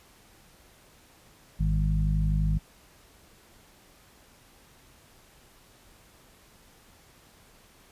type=harmonic tone with a mistuned harmonic; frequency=52 Hz; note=G#1; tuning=3 cents sharp; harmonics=1 / 2 / 3 / 4; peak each=-24 / -33 / -27 / -37 dBFS; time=1.59-2.59 s; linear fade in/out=20 ms; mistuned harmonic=4; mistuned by=-33 cents; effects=pink hiss -57 dBFS RMS until 7.91 s + resampled to 32000 Hz